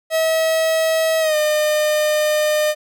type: tone with pitch glide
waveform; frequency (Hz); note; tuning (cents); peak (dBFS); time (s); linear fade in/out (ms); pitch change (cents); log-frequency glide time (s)
45% pulse; 643 to 606.9; E5 to D#5; -43 to -43; -15; 0.1-2.75; 50; -100; 1.2-1.36
effects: none